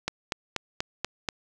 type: click train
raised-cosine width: 0.2 ms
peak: -10 dBFS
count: 6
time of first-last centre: 0.08-1.288 s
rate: 4.14 Hz
effects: none